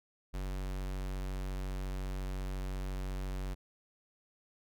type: tone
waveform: square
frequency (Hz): 47.16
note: F#1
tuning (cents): +34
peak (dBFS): -36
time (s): 0.33-3.55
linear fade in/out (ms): 20
effects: none